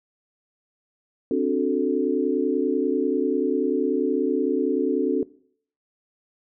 sine chord, D dominant seventh, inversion third, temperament equal with one note detuned, 263.4 / 293.7 / 370 / 440 Hz, C4 / D4 / F#4 / A4, +12 / 0 / 0 / 0 cents, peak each -25 dBFS, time 1.31-5.23 s, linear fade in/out 2 ms, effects noise-tail reverb RT60 0.6 s tail -22 dB re dry

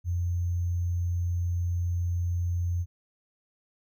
sine tone with sample-and-hold, 87.31 Hz, F2, in tune, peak -25 dBFS, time 0.04-2.86 s, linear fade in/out 50 ms, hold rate 6300 Hz, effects none

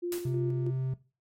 sine tone with tremolo, 350.1 Hz, F4, 4 cents sharp, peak -29 dBFS, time 0.02-0.71 s, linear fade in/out 20 ms, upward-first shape square, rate 3.1 Hz, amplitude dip 45%
white noise with exponential decay, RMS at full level -36 dBFS, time 0.12-0.41 s, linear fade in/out 2 ms, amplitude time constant 61 ms
triangle tone, 130.81 Hz, C3, in tune, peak -26 dBFS, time 0.25-0.94 s, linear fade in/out 5 ms
effects noise-tail reverb RT60 0.3 s tail -17 dB re dry + MP3 64 kbps

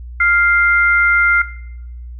sine tone pair together, 1400.7 / 2093 Hz, F6 / C7, +5 / 0 cents, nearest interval perfect fifth, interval 695 cents, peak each -13 dBFS, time 0.2-1.42 s, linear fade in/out 5 ms, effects noise-tail reverb RT60 0.8 s tail -17 dB re dry + added 60 Hz sine -28 dBFS peak until 2.19 s

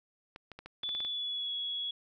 clicks, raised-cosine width 0.3 ms, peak -29 dBFS, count 9, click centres 0.361 / 0.517 / 0.59 / 0.66 / 0.834 / 0.891 / 0.95 / 1.004 / 1.049 s
sine tone with pitch glide, 3460 to 3356 Hz, A7 to G#7, -30 to +17 cents, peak -33 dBFS, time 0.83-1.91 s, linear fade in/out 5 ms, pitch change -53 cents, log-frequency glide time 1.01-1.53 s
effects none

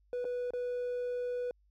triangle tone with dropouts, 491.6 Hz, B4, 8 cents flat, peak -30 dBFS, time 0.13-1.51 s, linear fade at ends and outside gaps 1 ms, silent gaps 0.244-0.251 / 0.506-0.535 s, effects tanh soft clip ceiling -26 dBFS + added 50 Hz sine -65 dBFS peak until 1.7 s

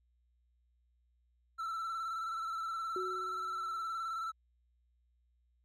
triangle tone with vibrato, 1332 Hz, E6, 18 cents sharp, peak -34 dBFS, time 1.58-4.32 s, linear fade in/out 20 ms, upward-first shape square, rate 19 Hz, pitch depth 30 cents each way
sine tone with exponential decay, 370 Hz, F#4, in tune, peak -35 dBFS, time 2.96-3.98 s, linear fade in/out 2 ms, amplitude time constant 220 ms
effects added 60 Hz sine -70 dBFS peak until 5.64 s

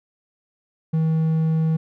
triangle tone, 160 Hz, D#3, 49 cents sharp, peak -15 dBFS, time 0.93-1.77 s, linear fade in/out 10 ms, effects none

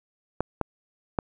clicks, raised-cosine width 1 ms, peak -10 dBFS, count 3, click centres 0.406 / 0.613 / 1.188 s, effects none

